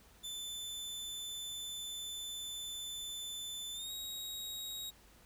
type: tone with pitch glide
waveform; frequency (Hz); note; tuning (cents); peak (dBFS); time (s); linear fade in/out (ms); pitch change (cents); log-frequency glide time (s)
sawtooth; 3520 to 3794; A7 to A#7; 0 to +30; -38; 0.23-4.91; 20; +130; 3.73-3.91
effects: added 50 Hz sine -65 dBFS peak until 5.25 s + pink hiss -63 dBFS RMS until 5.25 s